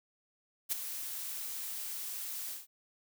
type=noise with ADSR envelope; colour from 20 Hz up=blue; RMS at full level=-30 dBFS; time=0.69-2.67 s; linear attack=32 ms; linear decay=10 ms; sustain=-10 dB; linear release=170 ms; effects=none